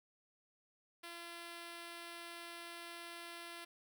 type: tone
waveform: 5% pulse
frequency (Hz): 341.3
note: F4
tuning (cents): -40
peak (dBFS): -36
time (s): 1.03-3.65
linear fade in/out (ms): 10
effects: none